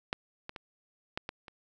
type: clicks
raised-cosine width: 0.3 ms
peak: -14 / -23 / -25 / -17 / -20 / -30 dBFS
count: 6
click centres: 0.129 / 0.494 / 0.562 / 1.175 / 1.291 / 1.482 s
effects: none